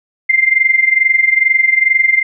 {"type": "tone with amplitude modulation", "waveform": "sine", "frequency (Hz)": 2093, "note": "C7", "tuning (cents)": 0, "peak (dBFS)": -5, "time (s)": [0.29, 2.23], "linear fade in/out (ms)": 10, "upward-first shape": "sine", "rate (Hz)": 22.3, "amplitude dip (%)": 80, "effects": []}